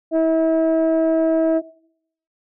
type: tone pair together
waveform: sine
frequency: 324.4 / 645 Hz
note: E4 / E5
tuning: -28 / -38 cents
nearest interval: octave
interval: 1190 cents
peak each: -15 dBFS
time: 0.11-1.62 s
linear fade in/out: 50 ms
effects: noise-tail reverb RT60 0.7 s tail -21 dB re dry + tanh soft clip ceiling -11 dBFS